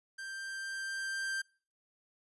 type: tone with level ramp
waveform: 45% pulse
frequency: 1576 Hz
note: G6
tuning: 9 cents sharp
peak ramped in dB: -41 to -33 dBFS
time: 0.18-1.42 s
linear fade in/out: 10 ms
effects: noise-tail reverb RT60 0.4 s tail -24 dB re dry + resampled to 24000 Hz